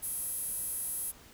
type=tone with high-pass filter; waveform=sawtooth; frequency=651 Hz; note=E5; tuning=22 cents flat; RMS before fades=-36 dBFS; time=0.02-1.12 s; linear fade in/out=20 ms; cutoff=11000 Hz; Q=6.7; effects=pink hiss -55 dBFS RMS until 1.33 s